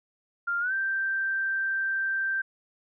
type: tone with pitch glide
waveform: sine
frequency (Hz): 1396.9 to 1568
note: F6 to G6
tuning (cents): 0 to 0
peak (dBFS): -25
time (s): 0.47-2.42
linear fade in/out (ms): 10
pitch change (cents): +200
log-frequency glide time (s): 0.6-0.73
effects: none